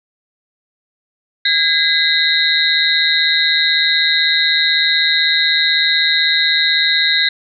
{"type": "tone cluster", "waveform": "sine", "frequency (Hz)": [1633, 2026, 3722, 3878, 4121], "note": ["G#6", "B6", "A#7", "B7", "C8"], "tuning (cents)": [-30, 44, -3, -32, -27], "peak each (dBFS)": -18, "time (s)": [1.45, 7.29], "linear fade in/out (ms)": 5, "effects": []}